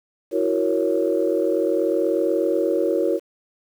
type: chord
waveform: sine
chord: F# dominant seventh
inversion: third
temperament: equal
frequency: 329.6 / 370 / 466.2 / 554.4 Hz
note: E4 / F#4 / A#4 / C#5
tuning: 0 / 0 / 0 / 0 cents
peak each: -23 dBFS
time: 0.31-3.2 s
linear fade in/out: 50 ms
effects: tanh soft clip ceiling -8 dBFS + 8-bit